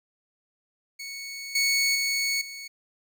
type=tone with level steps; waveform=20% pulse; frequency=2217 Hz; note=C#7; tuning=in tune; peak=-30 / -16 / -19 / -32 dBFS; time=0.99-2.68 s; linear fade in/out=10 ms; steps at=1.55 / 1.95 / 2.41 s; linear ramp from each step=5 ms; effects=none